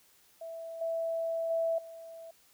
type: tone with level steps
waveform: sine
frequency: 659.3 Hz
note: E5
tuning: in tune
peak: -39 / -30 / -27 / -44 dBFS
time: 0.41-2.31 s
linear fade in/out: 5 ms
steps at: 0.81 / 1.5 / 1.78 s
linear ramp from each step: 5 ms
effects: white hiss -64 dBFS RMS until 2.53 s